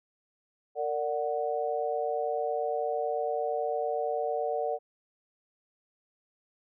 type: chord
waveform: sine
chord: Bb augmented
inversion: none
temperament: equal with one note detuned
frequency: 458.4 / 587.3 / 740 Hz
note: Bb4 / D5 / F#5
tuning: -29 / 0 / 0 cents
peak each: -32 dBFS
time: 0.75-4.79 s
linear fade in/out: 50 ms
effects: none